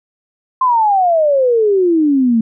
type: exponential sweep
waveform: sine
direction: down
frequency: 1056 to 220 Hz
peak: -9 dBFS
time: 0.61-2.41 s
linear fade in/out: 5 ms
effects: none